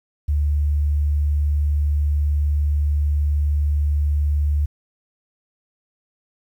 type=tone; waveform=sine; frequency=73.42 Hz; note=D2; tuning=in tune; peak=-16 dBFS; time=0.28-4.66 s; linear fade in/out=10 ms; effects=9-bit